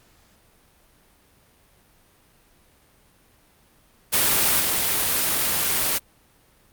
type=noise with level steps; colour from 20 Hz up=white; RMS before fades=-19 / -22 dBFS; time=4.12-5.99 s; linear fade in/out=20 ms; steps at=4.59 s; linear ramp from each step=20 ms; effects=pink hiss -58 dBFS RMS until 6.72 s + Opus 48 kbps